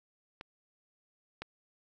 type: clicks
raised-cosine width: 0.3 ms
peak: -27 / -23 dBFS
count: 2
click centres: 0.411 / 1.42 s
effects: none